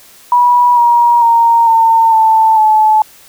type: tone with pitch steps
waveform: sine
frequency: 973 / 950.2 / 928 / 906.3 / 885.1 / 864.3 Hz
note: B5 / A#5 / A#5 / A#5 / A5 / A5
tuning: -26 / +33 / -8 / -49 / +10 / -31 cents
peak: -5 dBFS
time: 0.32-3.02 s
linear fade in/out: 2 ms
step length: 450 ms
effects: white hiss -41 dBFS RMS until 3.28 s